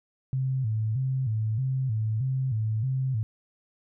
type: tone with vibrato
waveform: sine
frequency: 120 Hz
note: B2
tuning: 49 cents flat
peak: -24 dBFS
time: 0.33-3.23 s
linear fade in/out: 0 ms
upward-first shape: square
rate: 1.6 Hz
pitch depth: 160 cents each way
effects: none